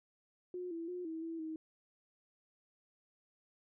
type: tone with pitch steps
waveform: sine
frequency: 360.1 / 332.4 / 358.4 / 322.7 / 329 / 317 Hz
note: F#4 / E4 / F4 / E4 / E4 / D#4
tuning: -47 / +15 / +45 / -37 / -3 / +32 cents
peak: -39 dBFS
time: 0.54-1.56 s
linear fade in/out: 2 ms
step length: 170 ms
effects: none